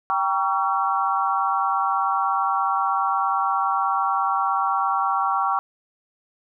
sine chord, G diminished seventh, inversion none, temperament just, 784 / 940.8 / 1128.9 / 1354.7 Hz, G5 / Bb5 / Db6 / Fb6, 0 / +16 / +31 / +47 cents, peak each -24 / -27 / -23 / -26 dBFS, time 0.1-5.59 s, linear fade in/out 0 ms, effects none

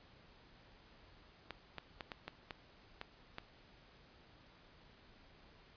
clicks, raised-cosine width 0.3 ms, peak -27 dBFS, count 8, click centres 1.507 / 1.783 / 2.008 / 2.118 / 2.28 / 2.508 / 3.014 / 3.384 s, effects pink hiss -63 dBFS RMS until 5.76 s + resampled to 11025 Hz

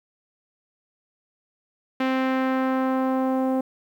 sawtooth tone with low-pass filter sweep, 261.6 Hz, C4, in tune, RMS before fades -23 dBFS, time 2-3.61 s, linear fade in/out 5 ms, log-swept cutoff 2600 to 690 Hz, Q 1.2, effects 9-bit

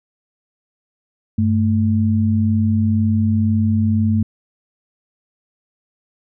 sine tone pair together, 98 / 220 Hz, G2 / A3, 0 / 0 cents, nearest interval octave + major second, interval 1400 cents, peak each -16 dBFS, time 1.38-4.23 s, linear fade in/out 5 ms, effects none

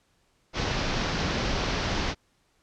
pink low-pass noise, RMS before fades -28 dBFS, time 0.53-2.15 s, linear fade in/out 50 ms, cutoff 5900 Hz, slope 48 dB/octave, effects pink hiss -68 dBFS RMS until 2.62 s + low-pass 9000 Hz 12 dB/octave

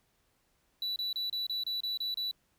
triangle tone bursts, 3951 Hz, B7, in tune, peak -30 dBFS, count 9, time 0.82-2.312 s, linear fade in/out 2 ms, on 140 ms, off 29 ms, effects pink hiss -73 dBFS RMS until 2.58 s

